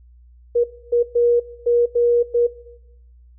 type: tone bursts at uneven times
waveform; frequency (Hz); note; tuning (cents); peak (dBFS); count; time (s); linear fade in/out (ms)
sine; 477.1; A#4; +40; -13; 6; 0.55-0.64 / 0.92-1.03 / 1.15-1.4 / 1.66-1.86 / 1.95-2.23 / 2.34-2.47; 10
effects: noise-tail reverb RT60 0.9 s tail -18 dB re dry + added 60 Hz sine -45 dBFS peak until 3.38 s